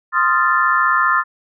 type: chord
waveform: sine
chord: F dominant seventh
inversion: second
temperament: equal with one note detuned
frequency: 1046.5 / 1244.5 / 1379.3 / 1760 Hz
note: C6 / Eb6 / F6 / A6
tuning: 0 / 0 / -22 / 0 cents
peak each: -18 dBFS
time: 0.12-1.24 s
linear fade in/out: 50 ms
effects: none